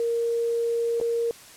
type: tone with dropouts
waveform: sine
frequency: 466.2 Hz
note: A#4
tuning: in tune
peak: -22 dBFS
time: 0-1.31 s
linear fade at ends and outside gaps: 1 ms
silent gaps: 1.001-1.012 s
effects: white hiss -47 dBFS RMS until 1.56 s + low-pass 11000 Hz 12 dB/octave